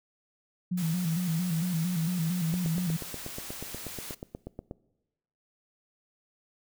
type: tone with vibrato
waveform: sine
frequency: 170.8 Hz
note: F3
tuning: 38 cents flat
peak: -26 dBFS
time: 0.71-2.97 s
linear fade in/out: 10 ms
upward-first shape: square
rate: 4.4 Hz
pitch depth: 92 cents each way
type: noise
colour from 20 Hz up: white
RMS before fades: -41 dBFS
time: 0.77-4.15 s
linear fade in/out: 10 ms
type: click train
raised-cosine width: 2 ms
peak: -24 dBFS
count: 19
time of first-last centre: 2.54-4.711 s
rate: 8.29 Hz
effects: noise-tail reverb RT60 1.0 s tail -21 dB re dry